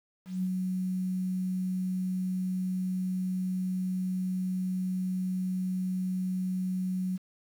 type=tone with ADSR envelope; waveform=sine; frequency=185 Hz; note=F#3; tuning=in tune; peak=-26 dBFS; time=0.25-7.18 s; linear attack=180 ms; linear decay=44 ms; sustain=-2 dB; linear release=25 ms; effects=9-bit